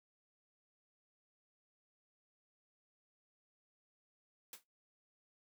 white noise with exponential decay, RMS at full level -45 dBFS, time 4.53-4.64 s, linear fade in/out 2 ms, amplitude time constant 22 ms, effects noise-tail reverb RT60 0.2 s tail -22 dB re dry + high-pass 150 Hz 12 dB/octave

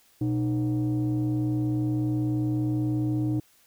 sine tone pair together, 121.91 / 307.2 Hz, B2 / D#4, -22 / -22 cents, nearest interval octave + major third, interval 1600 cents, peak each -24 dBFS, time 0.21-3.4 s, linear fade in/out 5 ms, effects tanh soft clip ceiling -20 dBFS + white hiss -61 dBFS RMS until 3.66 s

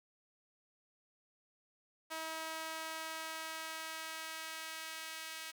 sawtooth tone with high-pass filter sweep, 320.3 Hz, E4, 50 cents flat, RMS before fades -44 dBFS, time 2.1-5.52 s, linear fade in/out 20 ms, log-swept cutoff 840 to 2000 Hz, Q 0.86, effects none

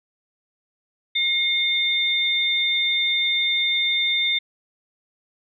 sine tone pair together, 2144 / 3606 Hz, C7 / A7, +42 / +42 cents, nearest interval major sixth, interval 900 cents, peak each -23 / -20 dBFS, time 1.15-4.39 s, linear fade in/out 10 ms, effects none

